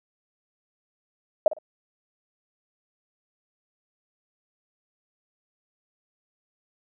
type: tone with echo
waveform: sine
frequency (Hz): 620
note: D#5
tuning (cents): -6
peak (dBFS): -12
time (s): 1.46-1.48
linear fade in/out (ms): 2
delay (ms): 53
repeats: 2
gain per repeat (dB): -14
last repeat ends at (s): 1.586
effects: none